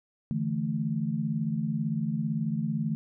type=chord; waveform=sine; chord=D suspended second; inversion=none; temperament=equal; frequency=146.83 / 164.81 / 220 Hz; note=D3 / E3 / A3; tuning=0 / 0 / 0 cents; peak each=-32 / -31 / -30 dBFS; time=0.31-2.95 s; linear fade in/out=0 ms; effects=none